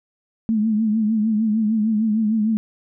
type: tone with vibrato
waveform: sine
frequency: 217.5 Hz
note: A3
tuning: 20 cents flat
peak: -16 dBFS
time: 0.49-2.57 s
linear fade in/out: 0 ms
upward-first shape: triangle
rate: 6.6 Hz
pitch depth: 83 cents each way
effects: none